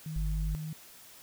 sine tone with vibrato, 155.56 Hz, D#3, in tune, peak -35 dBFS, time 0.06-0.73 s, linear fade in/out 2 ms, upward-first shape triangle, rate 3.5 Hz, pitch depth 20 cents each way
sine tone, 49.1 Hz, G1, 4 cents sharp, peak -29 dBFS, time 0.16-0.55 s, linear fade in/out 0 ms
effects white hiss -53 dBFS RMS until 1.22 s

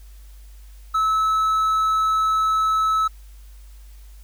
triangle tone, 1300 Hz, E6, 24 cents flat, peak -15 dBFS, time 0.94-3.08 s, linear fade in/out 10 ms, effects added 50 Hz sine -40 dBFS peak until 4.23 s + white hiss -56 dBFS RMS until 4.23 s

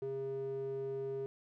square tone with band-pass filter, 135.1 Hz, C#3, 44 cents flat, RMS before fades -39 dBFS, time 0.02-1.26 s, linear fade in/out 0 ms, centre 370 Hz, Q 6.6, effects none

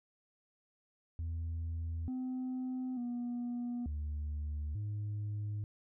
sine tone with pitch steps, 82.5 / 255.8 / 241.7 / 74.6 / 104.4 Hz, E2 / C4 / B3 / D2 / G#2, +2 / -39 / -37 / +28 / +10 cents, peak -33 dBFS, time 1.19-5.64 s, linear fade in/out 0 ms, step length 890 ms, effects tanh soft clip ceiling -34 dBFS

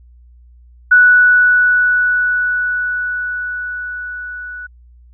sine tone with level ramp, 1477 Hz, F#6, 3 cents flat, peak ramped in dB -4 to -26 dBFS, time 0.91-4.67 s, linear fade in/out 10 ms, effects added 60 Hz sine -41 dBFS peak until 5.13 s

